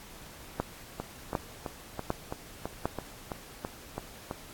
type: two click trains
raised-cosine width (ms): 1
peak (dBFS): -19 / -13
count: 11 / 4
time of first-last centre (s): 1-4.311 / 0.6-2.856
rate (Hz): 3.02 / 1.33
effects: pink hiss -49 dBFS RMS until 4.53 s + AAC 64 kbps